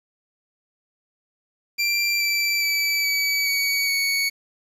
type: tone with pitch steps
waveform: 25% pulse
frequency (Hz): 2362 / 2335 / 2308 / 2282 / 2255 / 2229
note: D7 / D7 / D7 / C#7 / C#7 / C#7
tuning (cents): +9 / -11 / -31 / +50 / +29 / +9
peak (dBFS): -16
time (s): 1.78-4.3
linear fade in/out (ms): 20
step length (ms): 420
effects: resampled to 32000 Hz + 8-bit